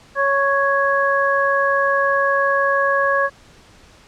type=harmonic tone; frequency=554.4 Hz; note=C#5; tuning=in tune; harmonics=1 / 2 / 3; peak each=-19 / -19 / -19 dBFS; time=0.15-3.3 s; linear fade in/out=50 ms; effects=pink hiss -48 dBFS RMS until 4.07 s + low-pass 7000 Hz 12 dB/octave